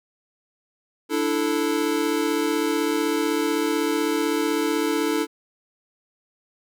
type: chord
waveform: square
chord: D suspended second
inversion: none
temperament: equal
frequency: 293.7 / 329.6 / 440 Hz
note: D4 / E4 / A4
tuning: 0 / 0 / 0 cents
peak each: -26 dBFS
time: 1.09-5.27 s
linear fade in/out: 50 ms
effects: none